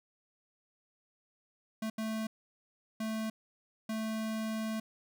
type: tone bursts at uneven times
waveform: square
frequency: 220 Hz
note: A3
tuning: in tune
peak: -34 dBFS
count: 4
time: 1.82-1.9 / 1.98-2.27 / 3-3.3 / 3.89-4.8 s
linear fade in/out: 5 ms
effects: none